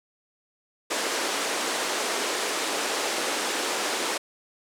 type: band-pass noise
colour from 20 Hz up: pink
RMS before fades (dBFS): -28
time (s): 0.9-4.18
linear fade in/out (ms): 10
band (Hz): 320 to 9600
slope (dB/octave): 24
effects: none